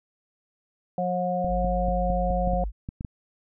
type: harmonic tone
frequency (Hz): 180.1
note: F#3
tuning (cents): -46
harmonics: 1 / 3 / 4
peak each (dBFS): -29 / -28 / -27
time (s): 0.98-2.64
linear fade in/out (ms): 2
type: clicks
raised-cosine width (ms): 5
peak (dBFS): -20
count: 10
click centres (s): 1.446 / 1.647 / 1.885 / 2.102 / 2.305 / 2.475 / 2.535 / 2.889 / 3.009 / 3.048
type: tone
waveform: sine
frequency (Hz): 50.8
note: G#1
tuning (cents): -38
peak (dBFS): -26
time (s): 1.47-2.72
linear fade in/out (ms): 50
effects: none